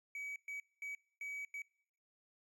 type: tone bursts at uneven times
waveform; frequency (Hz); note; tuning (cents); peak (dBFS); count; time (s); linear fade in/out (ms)
triangle; 2274; C#7; +44; -40; 5; 0.15-0.36 / 0.48-0.6 / 0.82-0.95 / 1.21-1.45 / 1.54-1.62; 2
effects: noise-tail reverb RT60 0.7 s tail -24 dB re dry